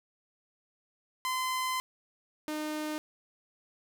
sawtooth tone pair in turn, 1028 / 305.6 Hz, C6 / D#4, -31 / -31 cents, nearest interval octave + major sixth, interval 2100 cents, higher first, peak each -26 / -29 dBFS, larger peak first, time 1.25-1.8 / 2.48-2.98 s, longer first, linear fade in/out 0 ms, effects none

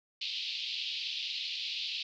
white band-pass noise, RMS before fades -37 dBFS, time 0.21-2.03 s, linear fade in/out 5 ms, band 2600 to 4500 Hz, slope 48 dB/octave, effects none

